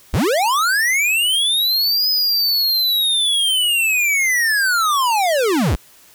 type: linear two-way sweep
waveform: square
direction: up then down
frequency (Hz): 34.65 to 5060 to 34.65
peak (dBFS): -15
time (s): 0.13-5.76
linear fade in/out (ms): 10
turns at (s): 2.09
effects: white hiss -48 dBFS RMS until 6.14 s